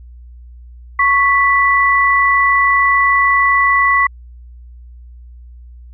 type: tone pair together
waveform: sine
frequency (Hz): 1108.7 / 1975.5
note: C#6 / B6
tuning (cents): 0 / 0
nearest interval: minor seventh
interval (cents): 1000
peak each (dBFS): -12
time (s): 0.99-4.07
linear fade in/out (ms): 5
effects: added 60 Hz sine -34 dBFS peak until 5.93 s